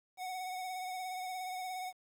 square tone with vibrato, 740 Hz, F#5, in tune, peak -39 dBFS, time 0.17-1.93 s, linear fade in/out 50 ms, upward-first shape sine, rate 17 Hz, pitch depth 29 cents each way, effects 11-bit

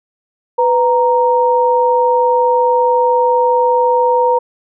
sine tone pair together, 497.9 / 932.3 Hz, B4 / A#5, +14 / 0 cents, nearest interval major seventh, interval 1086 cents, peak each -12 dBFS, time 0.58-4.39 s, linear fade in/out 10 ms, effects none

